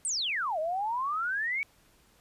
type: exponential two-way sweep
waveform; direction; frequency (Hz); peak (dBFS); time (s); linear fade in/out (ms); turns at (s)
sine; down then up; 9010 to 608 to 2298; -28; 0.05-1.63; 0; 0.59
effects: pink hiss -63 dBFS RMS until 2.2 s + resampled to 32000 Hz